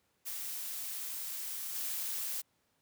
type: noise with level steps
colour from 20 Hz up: blue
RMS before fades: -40 / -37 dBFS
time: 0.25-2.42 s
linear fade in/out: 20 ms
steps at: 1.74 s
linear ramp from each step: 20 ms
effects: pink hiss -75 dBFS RMS until 2.81 s + high-pass 100 Hz 12 dB/octave